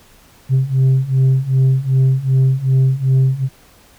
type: beating tone pair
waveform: sine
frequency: 130.7 / 133.3 Hz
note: C3 / C3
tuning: -1 / +33 cents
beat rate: 2.6 Hz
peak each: -13 / -11 dBFS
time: 0.49-3.49 s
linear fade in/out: 50 ms
effects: tanh soft clip ceiling -8 dBFS + pink hiss -48 dBFS RMS until 3.98 s